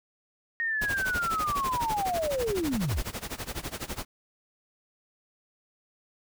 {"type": "linear sweep", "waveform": "sine", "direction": "down", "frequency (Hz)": [1864.7, 31.58], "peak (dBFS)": -26, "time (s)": [0.6, 3.02], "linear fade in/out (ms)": 0}
{"type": "noise with tremolo", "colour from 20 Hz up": "pink", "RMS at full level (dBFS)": -33, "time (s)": [0.81, 4.05], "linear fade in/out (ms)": 10, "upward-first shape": "sine", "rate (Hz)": 12, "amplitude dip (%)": 90}
{"effects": []}